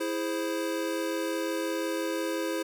square chord, E augmented, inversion none, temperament equal, 329.6 / 415.3 / 523.3 Hz, E4 / G#4 / B#4, 0 / 0 / 0 cents, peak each -32 / -37 / -34 dBFS, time 0-2.63 s, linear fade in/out 10 ms, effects none

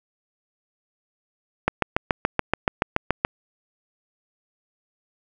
click train, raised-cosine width 0.5 ms, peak -3 dBFS, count 12, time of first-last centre 1.68-3.249 s, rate 7.01 Hz, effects none

